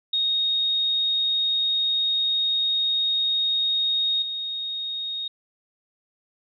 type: tone with level steps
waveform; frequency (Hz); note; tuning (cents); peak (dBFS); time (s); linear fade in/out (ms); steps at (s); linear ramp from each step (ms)
sine; 3729; A#7; 0; -20 / -27; 0.13-5.28; 5; 4.22; 2
effects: none